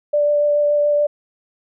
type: tone with vibrato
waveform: sine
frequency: 587.3 Hz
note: D5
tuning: in tune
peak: -13 dBFS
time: 0.13-1.07 s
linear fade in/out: 10 ms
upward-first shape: triangle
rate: 7 Hz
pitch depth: 11 cents each way
effects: none